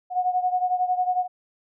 sine beating tone pair, 727 / 738 Hz, F#5 / F#5, -31 / -5 cents, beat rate 11 Hz, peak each -22 / -26 dBFS, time 0.1-1.28 s, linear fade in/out 50 ms, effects none

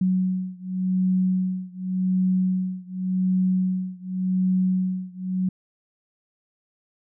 sine beating tone pair, 185 / 185.88 Hz, F#3 / F#3, 0 / +8 cents, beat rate 0.88 Hz, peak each -23 / -24 dBFS, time 0.01-5.49 s, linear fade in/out 5 ms, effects none

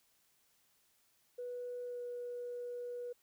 sine tone with pitch glide, 490.8 to 486.3 Hz, B4 to B4, -11 to -27 cents, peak -39 dBFS, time 1.38-3.13 s, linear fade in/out 10 ms, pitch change -16 cents, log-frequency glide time 1.83-2.01 s, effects tanh soft clip ceiling -35 dBFS + white hiss -73 dBFS RMS until 3.22 s

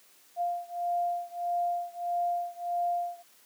sine beating tone pair, 698.5 / 700.1 Hz, F5 / F5, 0 / +4 cents, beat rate 1.6 Hz, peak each -31 / -32 dBFS, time 0.36-3.23 s, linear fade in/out 50 ms, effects white hiss -60 dBFS RMS until 3.45 s + high-pass 200 Hz 12 dB/octave

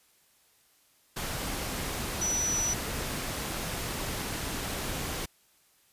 sine tone in noise, 5920 Hz, F#8, in tune, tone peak -27 dBFS, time 2.21-2.74 s, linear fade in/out 10 ms, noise pink, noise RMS -34 dBFS, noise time 1.16-5.26 s, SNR +4 dB, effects white hiss -65 dBFS RMS until 5.92 s + resampled to 32000 Hz

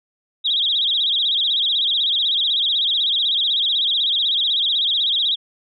sine tone with vibrato, 3522 Hz, A7, 1 cent sharp, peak -16 dBFS, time 0.44-5.36 s, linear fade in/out 20 ms, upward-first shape sine, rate 16 Hz, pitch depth 180 cents each way, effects none

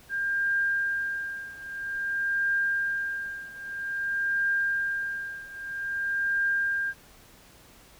sine tone with tremolo, 1600 Hz, G6, 35 cents sharp, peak -22 dBFS, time 0.09-6.94 s, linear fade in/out 50 ms, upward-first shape triangle, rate 0.51 Hz, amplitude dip 90%, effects pink hiss -54 dBFS RMS until 7.99 s

